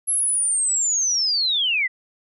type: linear sweep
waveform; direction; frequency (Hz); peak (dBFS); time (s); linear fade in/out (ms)
sine; down; 11200 to 1925; -18; 0.07-1.88; 20
effects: none